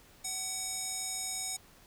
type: tone with band-pass filter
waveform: square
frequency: 754 Hz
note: F#5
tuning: 32 cents sharp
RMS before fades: -37 dBFS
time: 0.24-1.57 s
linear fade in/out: 10 ms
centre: 7600 Hz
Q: 3.5
effects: pink hiss -59 dBFS RMS until 1.86 s